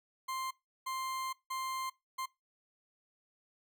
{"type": "tone bursts at uneven times", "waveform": "40% pulse", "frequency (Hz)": 1050, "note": "C6", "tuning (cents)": 6, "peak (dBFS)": -35, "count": 4, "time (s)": [[0.28, 0.51], [0.86, 1.33], [1.5, 1.9], [2.18, 2.26]], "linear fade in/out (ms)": 10, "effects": ["noise-tail reverb RT60 0.2 s tail -20 dB re dry"]}